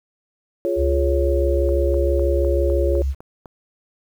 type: chord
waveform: sine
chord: Db major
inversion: first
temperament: equal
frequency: 349.2 / 415.3 / 554.4 Hz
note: F4 / Ab4 / Db5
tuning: 0 / 0 / 0 cents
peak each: -22 / -25 / -22 dBFS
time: 0.65-3.02 s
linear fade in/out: 0 ms
type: tone with pitch glide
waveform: sine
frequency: 69.3 to 68.03 Hz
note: C#2 to C#2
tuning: 0 to -32 cents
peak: -18 dBFS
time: 0.76-3.15 s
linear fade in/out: 50 ms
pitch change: -32 cents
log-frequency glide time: 0.94-1.38 s
type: click train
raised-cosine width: 1 ms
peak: -24 dBFS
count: 8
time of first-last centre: 1.69-3.458 s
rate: 3.96 Hz
effects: 8-bit